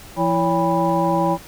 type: tone cluster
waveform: sine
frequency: 171 / 330.8 / 564 / 804 / 984 Hz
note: F3 / E4 / C#5 / G5 / B5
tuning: -36 / +6 / +30 / +44 / -7 cents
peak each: -22 dBFS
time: 0.16-1.38 s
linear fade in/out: 50 ms
effects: tanh soft clip ceiling -4 dBFS + pink hiss -41 dBFS RMS until 1.47 s